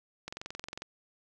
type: click train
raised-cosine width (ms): 0.2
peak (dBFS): -22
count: 13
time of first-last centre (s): 0.28-0.821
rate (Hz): 22.2
effects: none